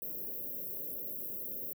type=band-stop noise; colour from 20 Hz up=white; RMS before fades=-40 dBFS; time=0.02-1.73 s; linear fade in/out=0 ms; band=610 to 12000 Hz; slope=96 dB/octave; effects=high-pass 150 Hz 12 dB/octave